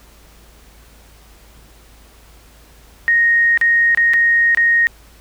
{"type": "tone with dropouts", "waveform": "sine", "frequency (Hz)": 1864.7, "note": "A#6", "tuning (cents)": 0, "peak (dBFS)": -10, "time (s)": [3.08, 4.87], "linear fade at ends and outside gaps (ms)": 0, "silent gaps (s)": [[3.575, 3.613], [3.948, 3.974], [4.135, 4.14], [4.548, 4.573]], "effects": ["added 54 Hz sine -45 dBFS peak until 5.2 s", "pink hiss -48 dBFS RMS until 5.2 s"]}